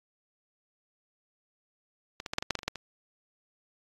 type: clicks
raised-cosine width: 0.2 ms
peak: -20 / -19 / -15 / -9 / -15 / -8 / -12 / -25 / -23 / -10 / -21 dBFS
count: 11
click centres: 2.201 / 2.262 / 2.335 / 2.384 / 2.425 / 2.507 / 2.553 / 2.59 / 2.632 / 2.68 / 2.757 s
effects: AAC 32 kbps